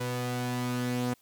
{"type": "tone pair together", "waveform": "sawtooth", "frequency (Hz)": [123.49, 247.4], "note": ["B2", "B3"], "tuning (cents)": [0, 3], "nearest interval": "octave", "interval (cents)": 1203, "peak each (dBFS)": -28, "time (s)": [0, 1.14], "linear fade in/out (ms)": 10, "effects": ["white hiss -65 dBFS RMS until 1.21 s"]}